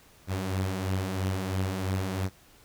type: beating tone pair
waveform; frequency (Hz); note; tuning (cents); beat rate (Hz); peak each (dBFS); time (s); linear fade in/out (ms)
sawtooth; 92.5 / 95.5; F#2 / G2; 0 / -45; 3; -30 / -25; 0.27-2.3; 50
effects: pink hiss -57 dBFS RMS until 2.64 s